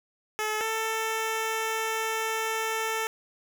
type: tone pair in turn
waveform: 10% pulse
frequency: 430 / 444.1 Hz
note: A4 / A4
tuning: -40 / +16 cents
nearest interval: minor second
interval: 56 cents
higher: second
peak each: -19 dBFS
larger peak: neither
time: 0.39-0.61 / 0.61-3.07 s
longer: second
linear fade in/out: 0 ms
effects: none